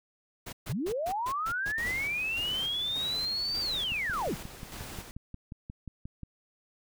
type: noise bursts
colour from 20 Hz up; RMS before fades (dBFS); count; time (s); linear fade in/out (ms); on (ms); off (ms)
pink; -41; 8; 0.46-1.922; 10; 69; 130
type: linear two-way sweep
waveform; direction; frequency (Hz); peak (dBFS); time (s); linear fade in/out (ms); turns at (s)
sine; up then down; 91.7 to 4713 to 91.7; -29; 0.69-4.35; 10; 3.6
type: noise with tremolo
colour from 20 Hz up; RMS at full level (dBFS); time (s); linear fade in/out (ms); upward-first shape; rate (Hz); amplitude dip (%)
pink; -42; 1.78-5.11; 0; square; 1.7; 45
type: click train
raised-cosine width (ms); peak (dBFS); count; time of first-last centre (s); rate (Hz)
5; -28; 14; 3.92-6.233; 5.62
effects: none